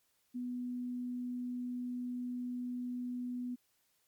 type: tone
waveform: sine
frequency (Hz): 246.9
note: B3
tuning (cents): 0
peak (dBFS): -36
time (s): 0.34-3.56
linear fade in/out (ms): 20
effects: white hiss -75 dBFS RMS until 4.07 s + MP3 96 kbps